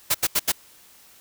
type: noise bursts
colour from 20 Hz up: white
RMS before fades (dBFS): -20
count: 4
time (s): 0.1-0.521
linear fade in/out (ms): 10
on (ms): 46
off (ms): 79
effects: white hiss -52 dBFS RMS until 1.2 s